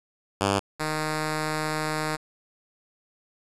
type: tone pair in turn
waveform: 5% pulse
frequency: 99 / 154.63 Hz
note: G2 / D#3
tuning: +18 / -10 cents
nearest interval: minor sixth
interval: 772 cents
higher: second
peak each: -10 / -15 dBFS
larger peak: first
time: 0.4-0.6 / 0.79-2.17 s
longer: second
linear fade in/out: 20 ms
effects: resampled to 24000 Hz + 7-bit